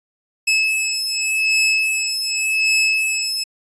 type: beating tone pair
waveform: sawtooth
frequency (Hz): 2595 / 2595.87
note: E7 / E7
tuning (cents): -28 / -27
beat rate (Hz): 0.87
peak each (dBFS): -16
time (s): 0.47-3.44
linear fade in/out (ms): 10
effects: resampled to 22050 Hz